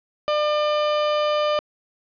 30% pulse tone, 600 Hz, D5, 37 cents sharp, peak -16 dBFS, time 0.28-1.59 s, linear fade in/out 0 ms, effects resampled to 11025 Hz + 8-bit

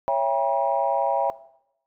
sine chord, C# diminished seventh, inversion none, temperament just, 554.4 / 665.2 / 798.3 / 957.9 Hz, C#5 / E5 / G5 / Bb5, 0 / +16 / +31 / +47 cents, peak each -25 dBFS, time 0.08-1.3 s, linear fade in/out 0 ms, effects noise-tail reverb RT60 0.8 s tail -18 dB re dry + tanh soft clip ceiling -9 dBFS

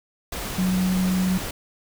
sine tone in noise, 185 Hz, F#3, in tune, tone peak -19 dBFS, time 0.58-1.38 s, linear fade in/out 5 ms, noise pink, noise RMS -31 dBFS, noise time 0.32-1.51 s, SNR +9 dB, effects none

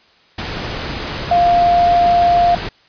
sine tone in noise, 698.5 Hz, F5, in tune, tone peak -9 dBFS, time 1.31-2.55 s, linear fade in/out 5 ms, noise pink, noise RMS -24 dBFS, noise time 0.38-2.69 s, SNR +12 dB, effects white hiss -51 dBFS RMS until 2.88 s + resampled to 11025 Hz

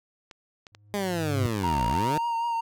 clicks, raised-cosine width 0.2 ms, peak -27 dBFS, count 4, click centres 0.312 / 0.668 / 0.749 / 1.214 s
triangle tone with exponential growth, 103.83 Hz, G#2, in tune, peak -19 dBFS, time 0.72-1.46 s, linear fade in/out 0 ms, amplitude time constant 160 ms
15% pulse linear two-way sweep, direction down then up, 207.7 to 53.5 to 162.6 Hz, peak -20 dBFS, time 0.94-2.18 s, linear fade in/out 0 ms, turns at 1.87 s
triangle tone with vibrato, 930 Hz, A#5, 4 cents flat, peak -23 dBFS, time 1.63-2.61 s, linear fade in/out 10 ms, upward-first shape triangle, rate 5.1 Hz, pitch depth 33 cents each way
effects none

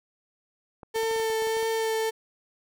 clicks, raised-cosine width 1 ms, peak -29 dBFS, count 11, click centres 0.832 / 0.96 / 1.033 / 1.112 / 1.162 / 1.199 / 1.301 / 1.422 / 1.471 / 1.568 / 1.628 s
35% pulse tone with vibrato, 446.1 Hz, A4, 24 cents sharp, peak -23 dBFS, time 0.94-2.11 s, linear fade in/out 20 ms, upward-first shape sine, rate 1.7 Hz, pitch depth 11 cents each way
effects none

